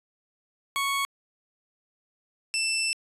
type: tone pair in turn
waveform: 20% pulse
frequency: 1108.7 / 2663 Hz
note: C#6 / E7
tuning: 0 / +17 cents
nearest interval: octave + minor third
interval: 1517 cents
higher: second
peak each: -20 dBFS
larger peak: neither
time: 0.76-1.05 / 2.54-2.93 s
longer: second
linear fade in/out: 0 ms
effects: resampled to 32000 Hz